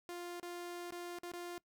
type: tone with dropouts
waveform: sawtooth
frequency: 350 Hz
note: F4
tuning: 4 cents sharp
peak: -39 dBFS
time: 0.09-1.58 s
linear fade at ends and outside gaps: 0 ms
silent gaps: 0.398-0.429 / 0.906-0.923 / 1.186-1.233 / 1.317-1.336 s
effects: noise-tail reverb RT60 0.1 s tail -22 dB re dry